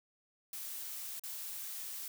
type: noise with dropouts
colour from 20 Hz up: blue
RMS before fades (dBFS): -43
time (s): 0.53-2.08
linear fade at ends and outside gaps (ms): 2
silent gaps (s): 1.196-1.236
effects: none